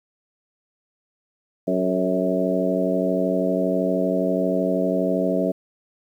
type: harmonic tone with a mistuned harmonic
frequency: 92.6 Hz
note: F#2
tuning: 2 cents sharp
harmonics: 2 / 3 / 4 / 5 / 6 / 7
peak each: -25 / -25 / -28 / -28 / -26 / -25 dBFS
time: 1.67-5.52 s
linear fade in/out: 10 ms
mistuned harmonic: 5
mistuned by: -42 cents
effects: 9-bit